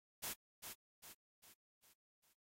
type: noise with echo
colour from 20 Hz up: white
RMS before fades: -44 dBFS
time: 0.22-0.34 s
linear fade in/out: 20 ms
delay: 400 ms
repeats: 5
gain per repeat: -6 dB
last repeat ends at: 2.34 s
effects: AAC 48 kbps